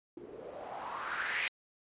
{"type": "noise with low-pass filter sweep", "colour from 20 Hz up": "blue", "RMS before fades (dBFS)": -39, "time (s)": [0.17, 1.48], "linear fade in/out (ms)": 2, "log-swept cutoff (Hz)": [330, 2400], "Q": 3.8, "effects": ["resampled to 8000 Hz"]}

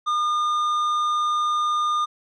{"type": "tone with tanh clipping", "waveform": "sine", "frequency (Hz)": 1213, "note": "D#6", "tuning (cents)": -44, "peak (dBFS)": -21, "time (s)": [0.06, 2.06], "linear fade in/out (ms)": 20, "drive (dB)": 8, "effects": []}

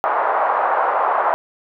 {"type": "band-pass noise", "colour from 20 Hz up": "pink", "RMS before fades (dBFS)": -18, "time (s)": [0.04, 1.34], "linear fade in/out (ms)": 0, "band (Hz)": [680, 1200], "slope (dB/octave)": 24, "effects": []}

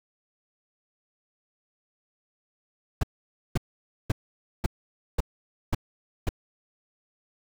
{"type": "noise bursts", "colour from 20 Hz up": "brown", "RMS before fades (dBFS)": -22, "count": 7, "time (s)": [3.01, 6.291], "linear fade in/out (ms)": 5, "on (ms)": 23, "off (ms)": 520, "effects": []}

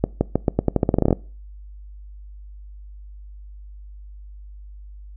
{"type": "accelerating click train", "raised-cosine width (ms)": 2, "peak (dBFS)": -3, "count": 16, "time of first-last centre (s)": [0.04, 1.128], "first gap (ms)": 170, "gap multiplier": 0.86, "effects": ["noise-tail reverb RT60 0.4 s tail -23 dB re dry", "added 50 Hz sine -37 dBFS peak until 5.16 s"]}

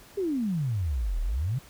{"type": "exponential two-way sweep", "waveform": "sine", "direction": "down then up", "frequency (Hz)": [415.3, 36.87, 143.5], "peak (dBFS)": -25, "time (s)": [0.17, 1.59], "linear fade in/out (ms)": 10, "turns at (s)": 1.21, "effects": ["pink hiss -52 dBFS RMS until 1.69 s"]}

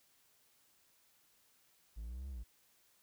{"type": "linear two-way sweep", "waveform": "triangle", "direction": "up then down", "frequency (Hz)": [51.91, 69.3, 51.91], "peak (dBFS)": -40, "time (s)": [1.96, 2.44], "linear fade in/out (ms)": 20, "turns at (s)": 2.29, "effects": ["white hiss -71 dBFS RMS until 3.02 s"]}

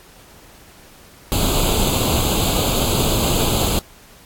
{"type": "noise with comb filter", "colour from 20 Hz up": "pink", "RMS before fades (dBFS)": -18, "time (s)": [1.32, 3.79], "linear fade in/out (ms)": 0, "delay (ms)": 0.27, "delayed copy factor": 0.85, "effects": ["pink hiss -46 dBFS RMS until 4.25 s", "AAC 64 kbps"]}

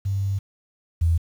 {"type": "tone pair in turn", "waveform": "sine", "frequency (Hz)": [98.2, 82.98], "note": ["G2", "E2"], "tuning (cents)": [4, 12], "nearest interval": "minor third", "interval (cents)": 292, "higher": "first", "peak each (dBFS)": [-21, -16], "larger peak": "second", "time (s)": [[0.05, 0.39], [1.01, 1.18]], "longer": "first", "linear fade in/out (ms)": 10, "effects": ["8-bit"]}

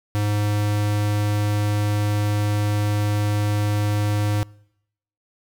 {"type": "tone", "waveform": "square", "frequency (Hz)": 104.1, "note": "G#2", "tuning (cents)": 5, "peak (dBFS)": -20, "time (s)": [0.15, 4.43], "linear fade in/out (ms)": 0, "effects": ["noise-tail reverb RT60 0.8 s tail -25 dB re dry"]}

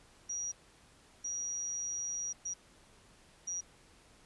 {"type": "tone bursts at uneven times", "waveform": "sine", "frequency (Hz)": 5760, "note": "F#8", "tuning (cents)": -47, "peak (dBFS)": -35, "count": 4, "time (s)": [[0.29, 0.52], [1.24, 2.33], [2.45, 2.54], [3.47, 3.61]], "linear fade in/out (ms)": 10, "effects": ["pink hiss -62 dBFS RMS until 4.25 s", "resampled to 24000 Hz"]}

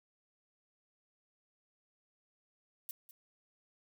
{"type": "noise with echo", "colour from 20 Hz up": "violet", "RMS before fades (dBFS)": -42, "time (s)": [2.89, 2.91], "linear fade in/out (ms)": 0, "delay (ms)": 200, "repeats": 1, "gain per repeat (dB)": -14, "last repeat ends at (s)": 3.11, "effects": []}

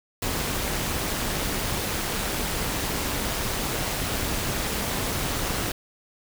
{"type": "noise with amplitude modulation", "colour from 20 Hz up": "pink", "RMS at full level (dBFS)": -25, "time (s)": [0.22, 5.72], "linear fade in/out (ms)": 5, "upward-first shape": "sine", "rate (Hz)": 210, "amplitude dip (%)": 55, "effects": []}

